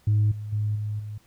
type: tone with level steps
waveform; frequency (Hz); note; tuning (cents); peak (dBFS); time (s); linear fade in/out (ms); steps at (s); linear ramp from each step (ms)
sine; 105.5; G#2; +28; -16 / -31 / -22 / -26 / -32; 0.07-1.18; 5; 0.31 / 0.52 / 0.75 / 0.99; 10
effects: tanh soft clip ceiling -15 dBFS + pink hiss -61 dBFS RMS until 1.26 s